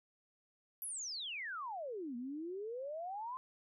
sine exponential two-way sweep, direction down then up, 11940 to 233.1 to 1056 Hz, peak -40 dBFS, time 0.82-3.37 s, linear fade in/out 0 ms, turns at 2.16 s, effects none

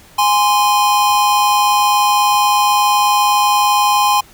square tone pair together, 827 / 1038.9 Hz, G#5 / C6, -8 / -13 cents, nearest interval major third, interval 395 cents, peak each -14 dBFS, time 0.18-4.21 s, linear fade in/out 10 ms, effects pink hiss -44 dBFS RMS until 4.33 s

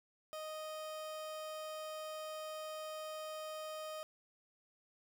30% pulse tone, 622 Hz, D#5, 1 cent flat, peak -40 dBFS, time 0.33-4.03 s, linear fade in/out 0 ms, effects none

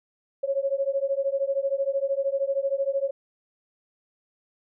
sine beating tone pair, 543 / 556 Hz, C#5 / C#5, -36 / +5 cents, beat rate 13 Hz, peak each -26 dBFS, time 0.43-3.11 s, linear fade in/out 10 ms, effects none

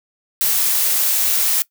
blue noise with high-pass filter sweep, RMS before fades -17 dBFS, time 0.41-1.62 s, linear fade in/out 0 ms, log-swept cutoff 280 to 560 Hz, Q 1.2, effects noise-tail reverb RT60 0.1 s tail -21 dB re dry

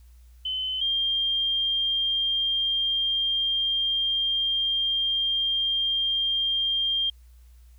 sine tone pair in turn, 3046 / 3198 Hz, F#7 / G7, +50 / +34 cents, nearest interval minor second, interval 84 cents, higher second, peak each -26 / -22 dBFS, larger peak second, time 0.45-0.81 / 0.81-7.1 s, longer second, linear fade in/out 5 ms, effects added 60 Hz sine -48 dBFS peak until 7.78 s + white hiss -66 dBFS RMS until 7.78 s

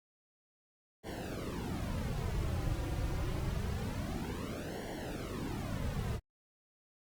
brown noise with flanger, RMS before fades -37 dBFS, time 1.03-6.2 s, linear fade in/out 50 ms, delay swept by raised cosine 0.79 to 4.69 ms, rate 0.26 Hz, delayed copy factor -1, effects Opus 48 kbps

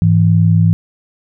sine tone pair together, 104.06 / 164.81 Hz, G#2 / E3, +4 / 0 cents, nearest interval minor sixth, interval 796 cents, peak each -10 dBFS, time 0.02-0.73 s, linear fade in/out 0 ms, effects none

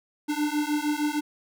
square beating tone pair, 294.7 / 301.2 Hz, D4 / D4, +6 / +44 cents, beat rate 6.5 Hz, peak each -28 dBFS, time 0.28-1.21 s, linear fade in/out 20 ms, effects none

